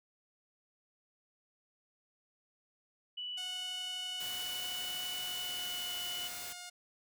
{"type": "tone", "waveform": "sine", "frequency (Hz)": 2960, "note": "F#7", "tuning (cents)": 0, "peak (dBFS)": -38, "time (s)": [3.17, 6.28], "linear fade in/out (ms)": 10}
{"type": "tone with pitch glide", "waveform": "5% pulse", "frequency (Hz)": [732, 713.6], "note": ["F#5", "F5"], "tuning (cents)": [-19, 37], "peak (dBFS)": -33, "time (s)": [3.37, 6.7], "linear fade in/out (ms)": 10, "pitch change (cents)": -44, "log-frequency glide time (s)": [5.11, 6]}
{"type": "noise", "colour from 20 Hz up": "white", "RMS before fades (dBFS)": -45, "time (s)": [4.2, 6.53], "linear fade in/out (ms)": 5}
{"effects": []}